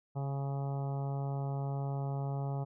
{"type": "harmonic tone", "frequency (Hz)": 138.59, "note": "C#3", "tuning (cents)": 0, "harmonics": [1, 2, 3, 4, 5, 6, 7, 8, 9], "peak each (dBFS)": [-33, -49, -46, -48, -46, -47, -55, -57, -57], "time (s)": [0.15, 2.65], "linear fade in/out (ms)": 20, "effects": []}